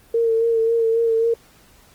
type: tone with vibrato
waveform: sine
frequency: 456.3 Hz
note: A#4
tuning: 37 cents flat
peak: -15 dBFS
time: 0.14-1.34 s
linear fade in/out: 5 ms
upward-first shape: sine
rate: 3.7 Hz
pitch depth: 28 cents each way
effects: pink hiss -52 dBFS RMS until 1.94 s + Opus 24 kbps